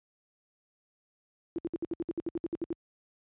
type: tone bursts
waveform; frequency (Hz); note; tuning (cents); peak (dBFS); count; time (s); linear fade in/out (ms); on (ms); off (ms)
sine; 336.3; E4; +35; -29; 14; 1.56-2.728; 0; 24; 64
effects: high-pass 60 Hz 12 dB/octave + resampled to 8000 Hz